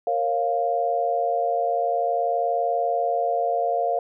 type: chord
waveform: sine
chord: Bb minor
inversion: none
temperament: equal with one note detuned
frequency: 466.2 / 546.7 / 698.5 Hz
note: Bb4 / Db5 / F5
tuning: 0 / -24 / 0 cents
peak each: -27 / -27 / -22 dBFS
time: 0.07-3.99 s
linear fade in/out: 2 ms
effects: none

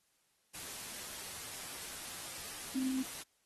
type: tone in noise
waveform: sine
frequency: 261.6 Hz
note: C4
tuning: in tune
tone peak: -32 dBFS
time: 2.75-3.03 s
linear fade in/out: 10 ms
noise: white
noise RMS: -45 dBFS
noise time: 0.54-3.23 s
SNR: +10 dB
effects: white hiss -75 dBFS RMS until 3.45 s + AAC 32 kbps

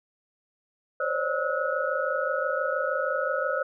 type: tone cluster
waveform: sine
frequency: 522 / 548 / 595 / 1296 / 1457 Hz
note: C5 / C#5 / D5 / E6 / F#6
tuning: -4 / -20 / +22 / -30 / -27 cents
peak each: -31 dBFS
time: 1-3.63 s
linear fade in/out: 5 ms
effects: none

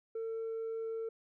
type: tone with tanh clipping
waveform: triangle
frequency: 450.5 Hz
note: A4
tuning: 41 cents sharp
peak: -36 dBFS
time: 0.15-1.09 s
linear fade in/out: 5 ms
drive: 6 dB
effects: none

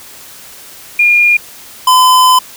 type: tone pair in turn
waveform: sine / square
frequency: 2419 / 1017.1 Hz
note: D#7 / C6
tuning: -49 / -49 cents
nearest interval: octave + minor third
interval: 1500 cents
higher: first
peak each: -5 dBFS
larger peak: neither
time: 0.99-1.37 / 1.87-2.39 s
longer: second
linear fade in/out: 5 ms
effects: white hiss -34 dBFS RMS until 2.56 s

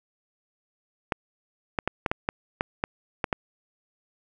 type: clicks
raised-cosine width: 0.5 ms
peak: -9 dBFS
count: 10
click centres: 1.122 / 1.788 / 1.876 / 2.062 / 2.115 / 2.289 / 2.609 / 2.839 / 3.242 / 3.328 s
effects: none

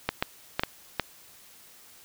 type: clicks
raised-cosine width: 0.3 ms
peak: -8 dBFS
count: 5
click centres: 0.09 / 0.225 / 0.595 / 0.635 / 0.997 s
effects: white hiss -53 dBFS RMS until 2.04 s

